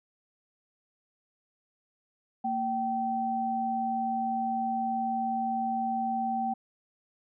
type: tone pair together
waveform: sine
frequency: 229.8 / 773 Hz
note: A#3 / G5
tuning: -25 / -24 cents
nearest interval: octave + major sixth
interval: 2101 cents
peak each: -33 / -28 dBFS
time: 2.44-6.54 s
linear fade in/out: 10 ms
effects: none